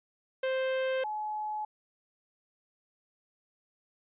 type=tone pair in turn; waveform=45% pulse / sine; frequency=523.3 / 851.4 Hz; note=C5 / G#5; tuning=0 / +43 cents; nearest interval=minor sixth; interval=843 cents; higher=second; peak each=-28 / -32 dBFS; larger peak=first; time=0.43-1.04 / 1.04-1.65 s; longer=neither; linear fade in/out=5 ms; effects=resampled to 8000 Hz